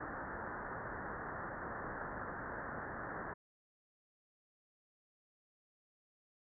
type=low-pass noise; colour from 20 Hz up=white; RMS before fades=-44 dBFS; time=0-3.34 s; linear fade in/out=10 ms; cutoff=1800 Hz; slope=96 dB/octave; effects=none